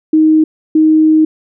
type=tone pair in turn; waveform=sine; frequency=313 / 313 Hz; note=D#4 / D#4; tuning=+10 / +10 cents; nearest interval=unison; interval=0 cents; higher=neither; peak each=-5 dBFS; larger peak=neither; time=0.13-0.44 / 0.75-1.25 s; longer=second; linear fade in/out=5 ms; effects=none